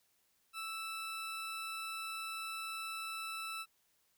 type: tone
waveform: 20% pulse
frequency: 1318.5 Hz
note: E6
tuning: in tune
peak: -35 dBFS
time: 0.53-3.66 s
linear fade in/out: 50 ms
effects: white hiss -75 dBFS RMS until 4.17 s